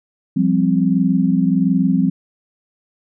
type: chord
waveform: sine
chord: F suspended second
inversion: none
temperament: equal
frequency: 174.61 / 196 / 261.6 Hz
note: F3 / G3 / C4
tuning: 0 / 0 / 0 cents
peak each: -17 dBFS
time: 0.36-2.1 s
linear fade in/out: 10 ms
effects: none